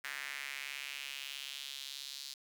square tone with high-pass filter sweep, 69.2 Hz, C#2, 2 cents flat, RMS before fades -44 dBFS, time 0.04-2.34 s, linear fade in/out 5 ms, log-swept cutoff 1800 to 4300 Hz, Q 2.8, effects 11-bit

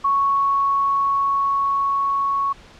sine tone with level ramp, 1108.7 Hz, C#6, in tune, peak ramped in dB -15 to -18 dBFS, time 0.04-2.53 s, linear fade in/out 10 ms, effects pink hiss -46 dBFS RMS until 2.79 s + low-pass 5000 Hz 12 dB/octave

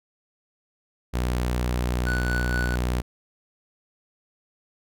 sawtooth tone, 61.2 Hz, B1, 15 cents flat, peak -19 dBFS, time 1.13-3.02 s, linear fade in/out 20 ms
triangle tone with tremolo, 1480 Hz, F#6, in tune, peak -24 dBFS, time 2.06-2.76 s, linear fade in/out 10 ms, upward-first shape sine, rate 4.3 Hz, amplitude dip 50%
effects none

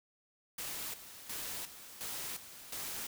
white noise with tremolo, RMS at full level -41 dBFS, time 0.58-3.07 s, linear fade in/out 5 ms, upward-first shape square, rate 1.4 Hz, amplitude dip 70%, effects none

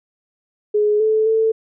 sine tone with pitch steps, 419.5 / 435.7 / 443.9 Hz, G#4 / A4 / A4, +17 / -17 / +15 cents, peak -13 dBFS, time 0.74-1.52 s, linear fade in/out 10 ms, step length 260 ms, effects none

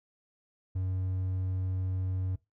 triangle tone, 93.3 Hz, F#2, 15 cents sharp, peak -27 dBFS, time 0.75-2.36 s, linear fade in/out 10 ms, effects noise-tail reverb RT60 0.2 s tail -20 dB re dry

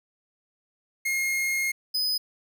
45% pulse tone pair in turn, 2143 / 5014 Hz, C7 / D#8, +41 / +12 cents, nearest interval octave + minor third, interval 1471 cents, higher second, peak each -24 dBFS, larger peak neither, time 1.05-1.72 / 1.94-2.18 s, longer first, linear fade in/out 10 ms, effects none

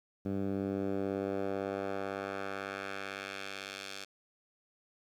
10% pulse tone with band-pass filter sweep, 98 Hz, G2, in tune, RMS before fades -37 dBFS, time 0.25-4.05 s, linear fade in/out 10 ms, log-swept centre 200 to 4300 Hz, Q 0.93, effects 11-bit

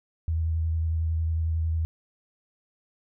sine tone with vibrato, 81 Hz, E2, 30 cents flat, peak -23 dBFS, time 0.28-1.85 s, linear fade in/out 0 ms, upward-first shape sine, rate 11 Hz, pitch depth 21 cents each way, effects none

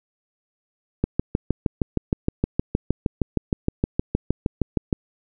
click train, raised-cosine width 3 ms, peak -6 dBFS, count 26, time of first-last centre 1.04-4.928 s, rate 6.43 Hz, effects none

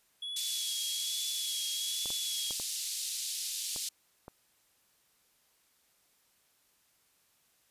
triangle tone with vibrato, 3360 Hz, G#7, 19 cents sharp, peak -35 dBFS, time 0.22-2.52 s, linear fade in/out 5 ms, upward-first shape triangle, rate 1.2 Hz, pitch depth 41 cents each way
pink band-pass noise, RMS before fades -37 dBFS, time 0.36-3.89 s, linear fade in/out 5 ms, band 3700 to 12000 Hz, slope 24 dB/octave
clicks, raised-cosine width 1 ms, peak -31 dBFS, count 6, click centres 2.058 / 2.104 / 2.508 / 2.599 / 3.762 / 4.281 s
effects white hiss -70 dBFS RMS until 7.7 s + resampled to 32000 Hz

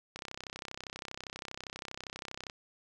click train, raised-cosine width 0.2 ms, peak -23 dBFS, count 77, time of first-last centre 0.16-2.498 s, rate 32.5 Hz, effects none

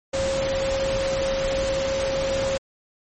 sine tone in noise, 540 Hz, C#5, 45 cents flat, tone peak -22 dBFS, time 0.13-2.58 s, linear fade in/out 10 ms, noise pink, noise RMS -29 dBFS, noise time 0.13-2.58 s, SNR +4 dB, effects MP3 32 kbps

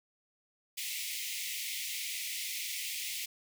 pink high-pass noise, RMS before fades -38 dBFS, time 0.77-3.26 s, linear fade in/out 10 ms, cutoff 2000 Hz, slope 96 dB/octave, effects none

